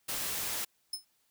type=noise; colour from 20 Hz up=white; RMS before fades=-35 dBFS; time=0.08-0.65 s; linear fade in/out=10 ms
type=tone with exponential decay; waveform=sawtooth; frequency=5210 Hz; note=E8; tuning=21 cents flat; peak=-28 dBFS; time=0.93-1.05 s; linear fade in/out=5 ms; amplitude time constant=25 ms
effects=white hiss -73 dBFS RMS until 1.3 s